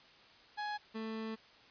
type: tone pair in turn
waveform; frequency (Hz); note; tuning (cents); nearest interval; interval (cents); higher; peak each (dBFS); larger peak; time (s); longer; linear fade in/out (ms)
30% pulse; 836 / 221.4; G#5 / A3; +11 / +11; octave + major seventh; 2300; first; -34 / -36; first; 0.57-0.78 / 0.94-1.36; second; 20
effects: white hiss -60 dBFS RMS until 1.7 s + resampled to 11025 Hz